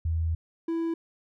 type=tone pair in turn; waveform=sine / triangle; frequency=81.6 / 330.9 Hz; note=E2 / E4; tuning=-17 / +7 cents; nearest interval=2 octaves; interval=2424 cents; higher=second; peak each=-24 dBFS; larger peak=neither; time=0.05-0.35 / 0.68-0.94 s; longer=first; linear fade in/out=5 ms; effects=none